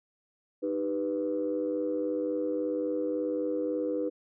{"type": "chord", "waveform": "sine", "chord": "Eb augmented", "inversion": "none", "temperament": "equal with one note detuned", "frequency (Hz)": [308.4, 392, 493.9], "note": ["Eb4", "G4", "B4"], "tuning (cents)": [-15, 0, 0], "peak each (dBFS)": [-31, -35, -30], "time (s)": [0.62, 4.1], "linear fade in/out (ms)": 20, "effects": ["tanh soft clip ceiling -20 dBFS"]}